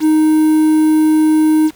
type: tone with quantisation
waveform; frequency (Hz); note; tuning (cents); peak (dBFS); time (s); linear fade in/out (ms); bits
triangle; 311.1; D#4; 0; -6; 0-1.71; 50; 5
effects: pink hiss -47 dBFS RMS until 1.75 s